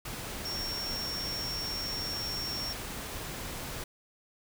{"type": "tone in noise", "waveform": "sine", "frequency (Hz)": 5500, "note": "F8", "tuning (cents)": -27, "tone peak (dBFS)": -34, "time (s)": [0.45, 2.73], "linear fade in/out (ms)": 5, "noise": "pink", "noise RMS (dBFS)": -39, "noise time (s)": [0.05, 3.84], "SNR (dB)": 2, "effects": []}